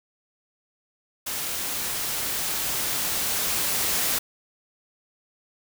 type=noise with level ramp; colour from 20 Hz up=white; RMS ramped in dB=-30 to -24 dBFS; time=1.26-4.19 s; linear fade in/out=10 ms; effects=none